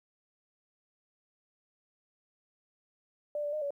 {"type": "tone with pitch steps", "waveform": "sine", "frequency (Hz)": [591, 584, 610, 568], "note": ["D5", "D5", "D#5", "C#5"], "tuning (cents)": [11, -10, -34, 42], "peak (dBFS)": -31, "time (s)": [3.35, 3.706], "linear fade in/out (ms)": 2, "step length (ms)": 89, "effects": ["12-bit"]}